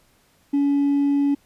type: tone with hard clipping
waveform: triangle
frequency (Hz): 282.9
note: C#4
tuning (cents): +35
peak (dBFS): -16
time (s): 0.53-1.35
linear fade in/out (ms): 10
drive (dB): 2
effects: pink hiss -60 dBFS RMS until 1.45 s + resampled to 32000 Hz